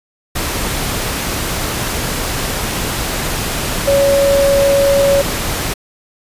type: tone in noise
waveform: sine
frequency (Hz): 558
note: C#5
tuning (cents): +11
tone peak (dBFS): -9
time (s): 3.87-5.22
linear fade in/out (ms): 10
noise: pink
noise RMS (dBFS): -19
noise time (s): 0.35-5.74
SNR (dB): +7
effects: resampled to 32000 Hz